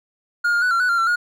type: tone with pitch steps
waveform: triangle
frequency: 1423 / 1411 / 1482 / 1370 / 1482 / 1388 / 1348 / 1436 Hz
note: F6 / F6 / F#6 / F6 / F#6 / F6 / E6 / F6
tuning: +32 / +17 / +2 / -34 / +2 / -11 / +38 / +48 cents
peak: -14 dBFS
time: 0.44-1.16 s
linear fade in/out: 10 ms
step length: 90 ms
effects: none